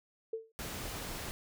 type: tone with exponential decay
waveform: sine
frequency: 447.5 Hz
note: A4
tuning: 29 cents sharp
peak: -31 dBFS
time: 0.33-0.52 s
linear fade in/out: 5 ms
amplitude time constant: 40 ms
type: noise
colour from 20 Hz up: pink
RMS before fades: -41 dBFS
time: 0.59-1.31 s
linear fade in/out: 0 ms
effects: none